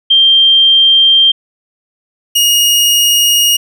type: tone pair in turn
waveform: sine / sawtooth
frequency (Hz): 3170 / 2868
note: G7 / F7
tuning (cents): +19 / +45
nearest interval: major second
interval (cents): 174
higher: first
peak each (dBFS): -4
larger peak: neither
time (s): 0.1-1.32 / 2.35-3.57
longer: neither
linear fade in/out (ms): 10
effects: none